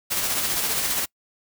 white noise with tremolo, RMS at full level -23 dBFS, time 0.1-1.06 s, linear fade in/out 20 ms, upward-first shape sine, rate 15 Hz, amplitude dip 35%, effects noise-tail reverb RT60 0.1 s tail -26 dB re dry

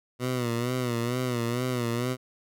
15% pulse tone with vibrato, 122.1 Hz, B2, 19 cents flat, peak -20 dBFS, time 0.19-2.17 s, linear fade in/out 50 ms, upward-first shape sine, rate 2.2 Hz, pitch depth 80 cents each way, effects none

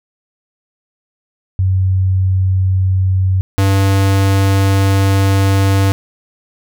sine / square tone pair in turn, 94 / 97.53 Hz, F#2 / G2, +28 / -8 cents, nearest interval minor second, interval 64 cents, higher second, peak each -10 dBFS, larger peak neither, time 1.59-3.41 / 3.58-5.92 s, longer second, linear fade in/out 0 ms, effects none

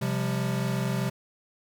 square chord, C suspended fourth, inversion none, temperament equal with one note detuned, 130.81 / 174.61 / 199.19 Hz, C3 / F3 / G3, 0 / 0 / +28 cents, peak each -29 / -33 / -32 dBFS, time 0.01-1.1 s, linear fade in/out 10 ms, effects none

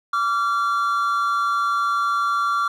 triangle tone pair together, 1156 / 1376 Hz, D6 / F6, -28 / -26 cents, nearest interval minor third, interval 302 cents, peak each -19 / -20 dBFS, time 0.13-2.68 s, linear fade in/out 5 ms, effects none

